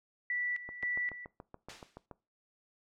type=tone with tremolo; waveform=sine; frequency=1962 Hz; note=B6; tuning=12 cents flat; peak=-31 dBFS; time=0.3-1.25 s; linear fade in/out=2 ms; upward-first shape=square; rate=1.9 Hz; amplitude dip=75%
type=click train; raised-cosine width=1 ms; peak=-32 dBFS; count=11; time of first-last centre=0.69-2.112 s; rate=7.03 Hz
type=noise with exponential decay; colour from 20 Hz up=white; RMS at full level=-42 dBFS; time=1.69-2.06 s; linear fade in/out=5 ms; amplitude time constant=80 ms
effects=noise-tail reverb RT60 0.3 s tail -21 dB re dry + low-pass 5000 Hz 12 dB/octave